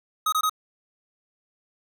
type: tone bursts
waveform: square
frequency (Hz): 1261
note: D#6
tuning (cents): +23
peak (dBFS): -21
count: 3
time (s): 0.26-0.496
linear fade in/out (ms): 5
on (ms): 64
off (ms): 22
effects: none